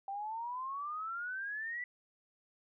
sine exponential sweep, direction up, 777 to 1987 Hz, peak -37 dBFS, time 0.08-1.84 s, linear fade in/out 2 ms, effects none

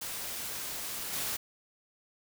white noise with level steps, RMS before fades -38 / -34 dBFS, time 0.01-1.37 s, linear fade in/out 10 ms, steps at 1.12 s, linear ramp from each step 20 ms, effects none

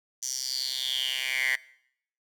10% pulse tone with high-pass filter sweep, 130 Hz, C3, 11 cents flat, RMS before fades -30 dBFS, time 0.22-1.56 s, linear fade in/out 10 ms, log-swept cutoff 6200 to 1900 Hz, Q 6.5, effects noise-tail reverb RT60 0.7 s tail -22 dB re dry

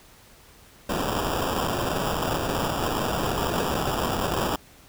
white noise with sample-and-hold, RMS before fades -26 dBFS, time 0.89-4.56 s, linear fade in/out 5 ms, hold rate 2100 Hz, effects pink hiss -52 dBFS RMS until 4.88 s

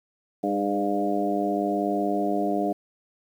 harmonic tone with a mistuned harmonic, 100.8 Hz, G2, 49 cents sharp, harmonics 2 / 3 / 4 / 5 / 6 / 7, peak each -30 / -27 / -30 / -36 / -31 / -28 dBFS, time 0.43-2.73 s, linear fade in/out 10 ms, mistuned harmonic 4, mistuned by +18 cents, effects 9-bit

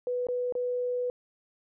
sine tone with dropouts, 493.9 Hz, B4, in tune, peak -27 dBFS, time 0.07-1.1 s, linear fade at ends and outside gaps 1 ms, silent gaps 0.269-0.286 / 0.524-0.552 s, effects none

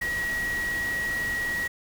sine tone in noise, 1910 Hz, A#6, 42 cents sharp, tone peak -26 dBFS, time 0.01-1.68 s, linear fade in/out 10 ms, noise pink, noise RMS -37 dBFS, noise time 0.01-1.68 s, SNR +8 dB, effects none

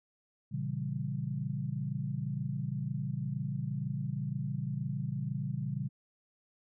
sine chord, A# diminished seventh, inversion none, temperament equal, 116.54 / 138.59 / 164.81 / 196 Hz, A#2 / C#3 / E3 / G3, 0 / 0 / 0 / 0 cents, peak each -39 / -35 / -40 / -40 dBFS, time 0.51-5.89 s, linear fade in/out 20 ms, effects none

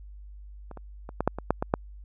clicks, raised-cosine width 1 ms, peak -27 / -27 / -25 / -12 / -7 / -19 / -7 / -13 / -7 dBFS, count 9, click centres 0.713 / 0.773 / 1.091 / 1.206 / 1.276 / 1.386 / 1.506 / 1.625 / 1.739 s, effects added 50 Hz sine -42 dBFS peak until 2.04 s

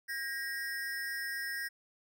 square ring-modulated tone, 1754 Hz, A6, 6 cents flat, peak -33 dBFS, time 0.08-1.69 s, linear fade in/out 20 ms, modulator 136 Hz, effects none

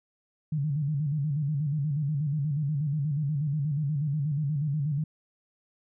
sine tone with vibrato, 146.83 Hz, D3, in tune, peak -25 dBFS, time 0.52-5.04 s, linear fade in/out 5 ms, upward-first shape square, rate 8.3 Hz, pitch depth 92 cents each way, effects none

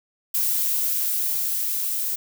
violet noise with level ramp, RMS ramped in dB -22 to -26 dBFS, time 0.34-2.16 s, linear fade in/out 10 ms, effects none

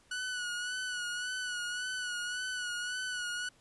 sawtooth tone with vibrato, 1473 Hz, F#6, 8 cents flat, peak -31 dBFS, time 0.11-3.49 s, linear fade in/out 5 ms, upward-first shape sine, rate 1.8 Hz, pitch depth 42 cents each way, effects pink hiss -65 dBFS RMS until 3.6 s + resampled to 24000 Hz

